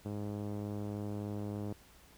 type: tone with low-pass filter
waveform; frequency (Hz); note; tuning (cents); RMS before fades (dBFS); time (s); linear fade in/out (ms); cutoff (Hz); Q
5% pulse; 103.4; G#2; -7; -39; 0.05-1.73; 5; 320; 0.61
effects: added 60 Hz sine -64 dBFS peak until 2.17 s + pink hiss -61 dBFS RMS until 2.17 s